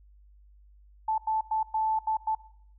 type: tone bursts at uneven times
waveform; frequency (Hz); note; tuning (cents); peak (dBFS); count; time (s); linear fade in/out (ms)
sine; 876; A5; -8; -24; 6; 1.08-1.18 / 1.27-1.41 / 1.51-1.63 / 1.74-1.99 / 2.07-2.17 / 2.27-2.35; 5
effects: noise-tail reverb RT60 0.7 s tail -20 dB re dry + added 50 Hz sine -53 dBFS peak until 2.78 s